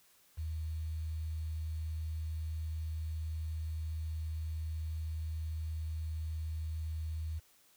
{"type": "tone with quantisation", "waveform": "sine", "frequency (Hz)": 79.3, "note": "D#2", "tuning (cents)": 33, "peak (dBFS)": -35, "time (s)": [0.37, 7.4], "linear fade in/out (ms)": 20, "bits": 10, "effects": ["white hiss -66 dBFS RMS until 7.76 s"]}